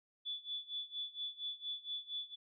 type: tone with tremolo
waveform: sine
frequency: 3456 Hz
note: A7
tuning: 32 cents flat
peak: -37 dBFS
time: 0.25-2.36 s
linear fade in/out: 20 ms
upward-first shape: sine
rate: 4.3 Hz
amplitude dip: 90%
effects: none